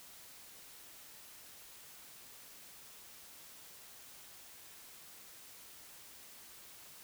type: silence
effects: white hiss -55 dBFS RMS until 7.03 s